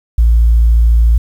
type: tone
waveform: sine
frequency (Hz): 57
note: A#1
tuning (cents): -38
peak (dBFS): -4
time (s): 0.18-1.18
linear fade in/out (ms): 5
effects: tanh soft clip ceiling -2 dBFS + 7-bit